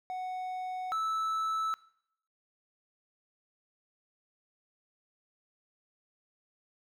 triangle tone pair in turn, 740 / 1310.6 Hz, F#5 / E6, 0 / -10 cents, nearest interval minor seventh, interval 990 cents, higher second, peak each -32 / -27 dBFS, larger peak second, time 0.1-0.92 / 0.92-1.74 s, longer neither, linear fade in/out 0 ms, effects noise-tail reverb RT60 0.7 s tail -20 dB re dry

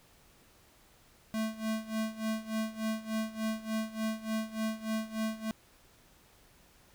square tone with tremolo, 220 Hz, A3, in tune, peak -30 dBFS, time 1.34-5.51 s, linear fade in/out 0 ms, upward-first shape sine, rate 3.4 Hz, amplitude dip 85%, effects pink hiss -62 dBFS RMS until 6.94 s

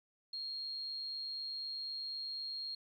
sine tone, 4248 Hz, C8, 25 cents sharp, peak -39 dBFS, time 0.33-2.75 s, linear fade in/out 5 ms, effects 12-bit

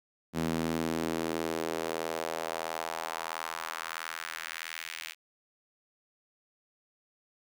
sawtooth tone with high-pass filter sweep, 81.5 Hz, E2, 19 cents flat, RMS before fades -35 dBFS, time 0.33-5.15 s, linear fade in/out 50 ms, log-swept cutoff 200 to 2400 Hz, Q 1.7, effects none

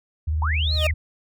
sine tone with vibrato, 77.78 Hz, D#2, in tune, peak -20 dBFS, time 0.27-0.94 s, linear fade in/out 10 ms, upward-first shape triangle, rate 19 Hz, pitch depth 110 cents each way
sine linear two-way sweep, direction up then down, 830.6 to 4329 to 1923 Hz, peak -24 dBFS, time 0.42-0.91 s, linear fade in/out 2 ms, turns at 0.74 s
40% pulse tone with exponential growth, 617 Hz, D#5, 15 cents flat, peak -18 dBFS, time 0.64-0.87 s, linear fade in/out 5 ms, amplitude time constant 49 ms
effects none

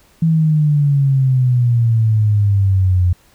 sine exponential sweep, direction down, 164.81 to 88.1 Hz, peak -10 dBFS, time 0.22-3.13 s, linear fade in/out 5 ms, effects pink hiss -52 dBFS RMS until 3.34 s

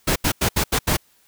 pink noise bursts at uneven times, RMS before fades -19 dBFS, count 6, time 0.07-0.16 / 0.24-0.32 / 0.41-0.49 / 0.56-0.64 / 0.72-0.79 / 0.87-0.97 s, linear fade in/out 10 ms, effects white hiss -59 dBFS RMS until 1.27 s

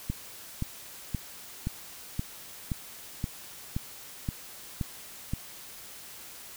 click train, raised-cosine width 5 ms, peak -17 dBFS, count 11, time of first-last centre 0.1-5.336 s, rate 1.91 Hz, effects white hiss -46 dBFS RMS until 6.56 s

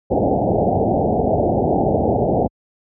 white low-pass noise, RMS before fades -17 dBFS, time 0.1-2.48 s, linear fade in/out 20 ms, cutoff 800 Hz, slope 96 dB/octave, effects high-pass 60 Hz 12 dB/octave

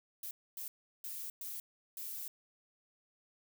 violet noise bursts at uneven times, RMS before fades -43 dBFS, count 5, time 0.23-0.31 / 0.57-0.68 / 1.04-1.3 / 1.41-1.6 / 1.97-2.28 s, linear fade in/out 2 ms, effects none

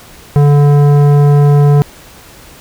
triangle tone with tanh clipping, 144.7 Hz, D3, 25 cents flat, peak -6 dBFS, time 0.36-1.82 s, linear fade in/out 0 ms, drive 18 dB, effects pink hiss -37 dBFS RMS until 2.6 s

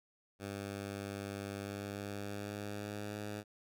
10% pulse tone with pitch glide, 100 to 104.31 Hz, G2 to G#2, +35 to +8 cents, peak -32 dBFS, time 0.39-3.44 s, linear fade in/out 50 ms, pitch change +73 cents, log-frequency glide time 1.64-3.26 s, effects none

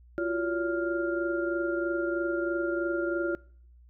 sine tone cluster, 342.9 / 366 / 570 / 1400 Hz, F4 / F#4 / C#5 / F6, -32 / -19 / +48 / +4 cents, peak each -29 / -37 / -33 / -35 dBFS, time 0.18-3.35 s, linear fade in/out 0 ms, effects noise-tail reverb RT60 0.6 s tail -24 dB re dry + added 60 Hz sine -52 dBFS peak until 3.89 s

